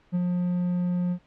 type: tone with ADSR envelope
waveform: triangle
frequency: 177.9 Hz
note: F3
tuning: 32 cents sharp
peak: -19 dBFS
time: 0.12-1.19 s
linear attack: 31 ms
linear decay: 33 ms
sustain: -2 dB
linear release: 73 ms
effects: pink hiss -61 dBFS RMS until 1.26 s + low-pass 3000 Hz 12 dB/octave